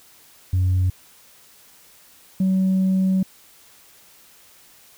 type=tone pair in turn; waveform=sine; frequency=92 / 188.85 Hz; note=F#2 / F#3; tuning=-9 / +36 cents; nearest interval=octave; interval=1245 cents; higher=second; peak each=-14 dBFS; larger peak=neither; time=0.53-0.9 / 2.4-3.23 s; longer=second; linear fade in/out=5 ms; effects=tanh soft clip ceiling -14 dBFS + white hiss -51 dBFS RMS until 4.97 s